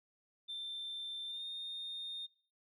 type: tone with pitch glide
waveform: sine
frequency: 3566 to 3660 Hz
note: A7 to A#7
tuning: +22 to -32 cents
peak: -39 dBFS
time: 0.48-2.27 s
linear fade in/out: 20 ms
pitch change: +46 cents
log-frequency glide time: 1.27-1.43 s
effects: noise-tail reverb RT60 0.4 s tail -18 dB re dry + tanh soft clip ceiling -37 dBFS